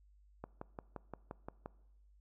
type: click train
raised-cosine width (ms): 1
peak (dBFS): -29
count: 8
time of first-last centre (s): 0.44-1.66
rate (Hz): 5.74
effects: noise-tail reverb RT60 0.9 s tail -21 dB re dry + added 50 Hz sine -62 dBFS peak until 2.2 s